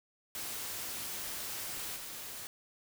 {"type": "noise with level steps", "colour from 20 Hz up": "white", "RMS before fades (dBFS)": [-40, -44], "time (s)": [0.35, 2.47], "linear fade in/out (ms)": 0, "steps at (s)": 1.96, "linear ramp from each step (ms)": 2, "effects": []}